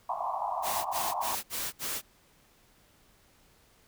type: band-pass noise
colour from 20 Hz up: white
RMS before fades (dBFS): -33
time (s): 0.09-1.35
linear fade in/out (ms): 5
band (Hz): 650 to 1100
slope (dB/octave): 96
type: noise bursts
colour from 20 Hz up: white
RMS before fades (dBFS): -34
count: 5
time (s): 0.62-2.018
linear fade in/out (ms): 50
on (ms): 230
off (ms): 62
effects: pink hiss -63 dBFS RMS until 3.87 s